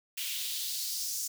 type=noise with high-pass filter sweep; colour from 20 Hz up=white; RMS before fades=-35 dBFS; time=0.17-1.28 s; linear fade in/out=10 ms; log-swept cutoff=2700 to 6200 Hz; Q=2.4; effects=none